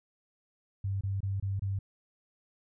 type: tone bursts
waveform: sine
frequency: 98 Hz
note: G2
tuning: in tune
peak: -29 dBFS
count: 5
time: 0.84-1.79 s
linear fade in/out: 5 ms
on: 170 ms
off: 25 ms
effects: none